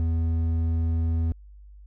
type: tone with hard clipping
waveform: sine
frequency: 82.2 Hz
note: E2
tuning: 4 cents flat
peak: -23 dBFS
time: 0-1.32 s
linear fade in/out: 0 ms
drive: 6 dB
effects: added 50 Hz sine -44 dBFS peak until 1.86 s